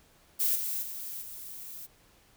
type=noise with level steps; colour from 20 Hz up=violet; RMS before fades=-27 / -33 / -39 / -43 dBFS; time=0.39-1.87 s; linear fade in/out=20 ms; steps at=0.55 / 0.82 / 1.21 s; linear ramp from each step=10 ms; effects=pink hiss -62 dBFS RMS until 2.36 s